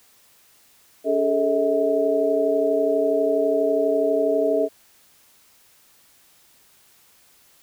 sine tone cluster, 283.7 / 412 / 444.2 / 642 Hz, C#4 / G#4 / A4 / E5, +40 / -14 / +16 / -46 cents, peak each -26 / -25 / -22 / -21 dBFS, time 1.04-4.69 s, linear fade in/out 50 ms, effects white hiss -56 dBFS RMS until 7.62 s

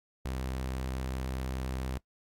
sawtooth tone, 64.8 Hz, C2, 16 cents flat, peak -29 dBFS, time 0.25-1.98 s, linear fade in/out 5 ms, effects noise-tail reverb RT60 0.1 s tail -22 dB re dry + AAC 64 kbps

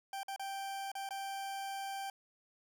40% pulse tone with dropouts, 784 Hz, G5, in tune, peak -38 dBFS, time 0.13-2.1 s, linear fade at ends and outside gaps 2 ms, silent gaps 0.232-0.282 / 0.362-0.395 / 0.917-0.952 / 1.09-1.107 s, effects none

